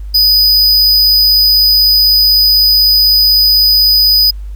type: tone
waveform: square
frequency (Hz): 4978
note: D#8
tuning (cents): 0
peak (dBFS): -6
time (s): 0.14-4.31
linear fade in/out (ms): 10
effects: added 50 Hz sine -21 dBFS peak until 4.55 s + pink hiss -51 dBFS RMS until 4.55 s